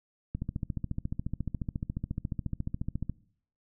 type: click train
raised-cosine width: 5 ms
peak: -20 dBFS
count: 40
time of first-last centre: 0.35-3.096 s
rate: 14.2 Hz
effects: noise-tail reverb RT60 0.6 s tail -21 dB re dry